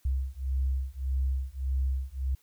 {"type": "beating tone pair", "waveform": "sine", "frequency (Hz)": [65.41, 67.11], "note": ["C2", "C2"], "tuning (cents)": [0, 45], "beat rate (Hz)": 1.7, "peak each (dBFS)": -29, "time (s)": [0.05, 2.35], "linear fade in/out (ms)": 5, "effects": ["tanh soft clip ceiling -20 dBFS", "white hiss -66 dBFS RMS until 2.42 s"]}